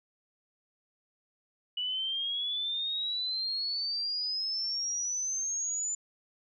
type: exponential sweep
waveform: sine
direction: up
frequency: 2941 to 7090 Hz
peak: -30 dBFS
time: 1.77-5.95 s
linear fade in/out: 5 ms
effects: none